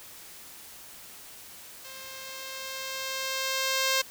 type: tone with level ramp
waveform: 5% pulse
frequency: 530 Hz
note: C5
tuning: 22 cents sharp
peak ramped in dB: -32 to -11 dBFS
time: 1.84-4.02 s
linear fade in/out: 10 ms
effects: white hiss -47 dBFS RMS until 4.1 s